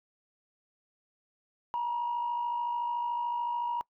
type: tone pair together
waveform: sine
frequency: 903.3 / 957 Hz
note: A5 / A#5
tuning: +45 / +45 cents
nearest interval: minor second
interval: 100 cents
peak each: -38 / -28 dBFS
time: 1.74-3.81 s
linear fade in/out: 0 ms
effects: noise-tail reverb RT60 0.1 s tail -24 dB re dry + tanh soft clip ceiling -25 dBFS